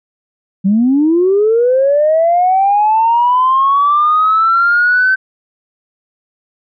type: linear sweep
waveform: sine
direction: up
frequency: 185 to 1543 Hz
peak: -7 dBFS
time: 0.64-5.16 s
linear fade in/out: 20 ms
effects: tanh soft clip ceiling -3 dBFS